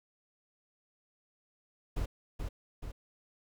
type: noise with echo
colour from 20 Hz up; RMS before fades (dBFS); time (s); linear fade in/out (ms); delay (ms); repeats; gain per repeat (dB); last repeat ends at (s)
brown; -33; 1.96-2.06; 10; 430; 2; -4; 2.92
effects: none